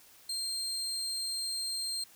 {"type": "tone", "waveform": "30% pulse", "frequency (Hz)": 4186, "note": "C8", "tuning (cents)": 0, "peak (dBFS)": -30, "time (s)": [0.29, 2.04], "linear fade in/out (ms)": 5, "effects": ["white hiss -58 dBFS RMS until 2.15 s"]}